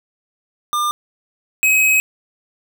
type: tone pair in turn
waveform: square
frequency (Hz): 1200 / 2543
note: D6 / D#7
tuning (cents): +37 / +37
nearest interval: octave + minor second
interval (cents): 1300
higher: second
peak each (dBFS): -17 / -12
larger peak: second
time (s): 0.73-0.91 / 1.63-2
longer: second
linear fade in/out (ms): 0
effects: 9-bit